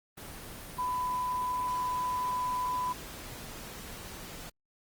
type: tone in noise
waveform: sine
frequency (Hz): 999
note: B5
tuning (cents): +20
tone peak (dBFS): -29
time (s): 0.78-2.93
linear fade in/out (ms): 10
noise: pink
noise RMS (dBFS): -44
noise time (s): 0.17-4.5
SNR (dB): +12
effects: Opus 24 kbps